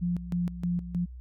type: tone with tremolo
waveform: sine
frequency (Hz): 175.4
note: F3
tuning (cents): +8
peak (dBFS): -25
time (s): 0.01-1.06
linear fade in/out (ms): 20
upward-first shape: square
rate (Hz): 3.2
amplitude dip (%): 75
effects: added 62 Hz sine -40 dBFS peak until 1.2 s